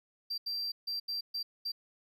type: tone bursts at uneven times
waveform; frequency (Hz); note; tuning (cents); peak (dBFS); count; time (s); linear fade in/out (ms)
triangle; 4710; D8; +4; -32; 6; 0.3-0.38 / 0.46-0.72 / 0.87-1 / 1.08-1.21 / 1.34-1.43 / 1.65-1.72; 10
effects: none